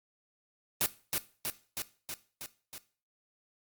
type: noise with echo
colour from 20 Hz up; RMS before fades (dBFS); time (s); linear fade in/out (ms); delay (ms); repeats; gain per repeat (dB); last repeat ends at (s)
white; -27; 0.81-0.86; 0; 320; 6; -3; 2.78
effects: noise-tail reverb RT60 0.4 s tail -17 dB re dry + Opus 32 kbps